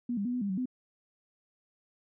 sine tone with pitch steps, 241.6 / 200.6 / 244.9 / 248.9 / 200.9 / 188.2 / 253.4 Hz, B3 / G3 / B3 / B3 / G3 / F#3 / B3, -38 / +40 / -14 / +14 / +43 / +30 / +45 cents, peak -29 dBFS, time 0.09-0.657 s, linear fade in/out 5 ms, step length 81 ms, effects none

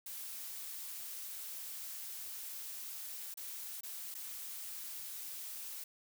blue noise with dropouts, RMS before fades -45 dBFS, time 0.06-5.84 s, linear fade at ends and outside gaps 5 ms, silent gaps 3.341-3.372 / 3.809-3.832 / 4.143-4.149 s, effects none

